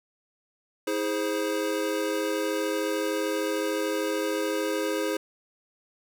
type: chord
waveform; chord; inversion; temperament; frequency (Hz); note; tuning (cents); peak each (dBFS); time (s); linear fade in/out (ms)
square; E augmented; none; equal with one note detuned; 321.9 / 415.3 / 523.3; E4 / G#4 / B#4; -41 / 0 / 0; -31; 0.87-5.17; 5
effects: none